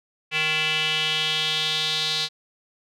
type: tone with band-pass filter sweep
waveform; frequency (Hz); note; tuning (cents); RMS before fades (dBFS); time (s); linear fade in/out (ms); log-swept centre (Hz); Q
square; 155.56; D#3; 0; -24; 0.31-2.29; 50; 2600 to 4000; 4.5
effects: none